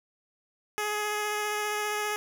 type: tone with vibrato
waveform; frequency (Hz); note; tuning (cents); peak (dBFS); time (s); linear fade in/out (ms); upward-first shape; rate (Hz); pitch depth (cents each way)
10% pulse; 420; G#4; +19; -20; 0.78-2.16; 0; triangle; 15; 12
effects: none